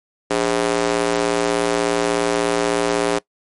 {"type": "tone with high-pass filter", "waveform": "square", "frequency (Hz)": 58.27, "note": "A#1", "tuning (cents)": 0, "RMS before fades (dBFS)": -19, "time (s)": [0.3, 3.19], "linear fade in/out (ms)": 10, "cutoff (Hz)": 390, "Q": 1.6, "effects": ["noise-tail reverb RT60 0.1 s tail -21 dB re dry", "MP3 48 kbps"]}